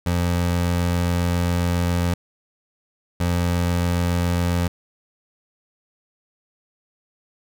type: tone pair in turn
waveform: 25% pulse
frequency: 87.31 / 87.31 Hz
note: F2 / F2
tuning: 0 / 0 cents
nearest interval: unison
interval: 0 cents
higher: neither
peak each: -15 dBFS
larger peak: neither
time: 0.06-2.14 / 3.2-4.68 s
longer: first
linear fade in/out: 5 ms
effects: none